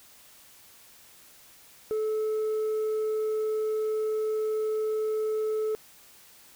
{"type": "tone with tanh clipping", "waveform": "triangle", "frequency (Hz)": 433.3, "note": "A4", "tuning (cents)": -27, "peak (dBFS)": -26, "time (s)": [1.91, 5.75], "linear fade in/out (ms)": 0, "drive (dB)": 7, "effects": ["white hiss -54 dBFS RMS until 6.55 s"]}